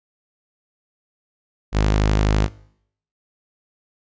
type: tone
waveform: sawtooth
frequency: 51.91 Hz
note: G#1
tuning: in tune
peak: -11 dBFS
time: 1.72-2.49 s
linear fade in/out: 50 ms
effects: noise-tail reverb RT60 0.7 s tail -22 dB re dry + resampled to 16000 Hz